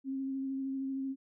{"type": "tone with vibrato", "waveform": "sine", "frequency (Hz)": 268.7, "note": "C4", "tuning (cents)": 46, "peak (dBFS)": -33, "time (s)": [0.04, 1.16], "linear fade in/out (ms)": 50, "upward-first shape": "sine", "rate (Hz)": 13, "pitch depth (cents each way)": 16, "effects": []}